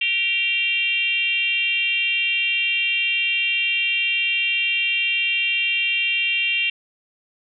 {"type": "tone with frequency modulation", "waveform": "sine", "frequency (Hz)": 2761, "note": "F7", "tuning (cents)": -20, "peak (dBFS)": -18, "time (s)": [0.01, 6.7], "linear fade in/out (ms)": 5, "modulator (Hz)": 423, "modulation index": 1, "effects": []}